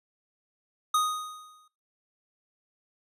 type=tone with exponential decay; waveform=square; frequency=1244.5 Hz; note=D#6; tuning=in tune; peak=-21 dBFS; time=0.94-1.68 s; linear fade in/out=5 ms; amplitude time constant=160 ms; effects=noise-tail reverb RT60 0.3 s tail -21 dB re dry + resampled to 32000 Hz